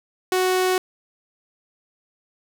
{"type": "tone", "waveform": "sawtooth", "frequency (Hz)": 370, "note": "F#4", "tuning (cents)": 0, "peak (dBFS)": -14, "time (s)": [0.32, 0.78], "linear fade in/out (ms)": 2, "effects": []}